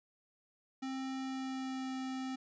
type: tone with pitch glide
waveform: square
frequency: 264.5 to 261.5 Hz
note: C4 to C4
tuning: +19 to -1 cents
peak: -38 dBFS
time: 0.82-2.36 s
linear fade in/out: 10 ms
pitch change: -20 cents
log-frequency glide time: 1.19-1.95 s
effects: resampled to 16000 Hz